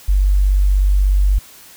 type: tone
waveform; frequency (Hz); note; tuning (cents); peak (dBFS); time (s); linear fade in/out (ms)
sine; 48.25; G1; -27; -10; 0.08-1.39; 10
effects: white hiss -42 dBFS RMS until 1.76 s